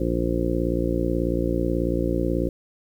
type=harmonic tone; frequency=58.27 Hz; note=A#1; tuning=in tune; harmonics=1 / 2 / 3 / 4 / 5 / 6 / 7 / 8 / 9; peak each=-27 / -32 / -29 / -34 / -27 / -27 / -37 / -33 / -30 dBFS; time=0-2.49 s; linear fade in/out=5 ms; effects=9-bit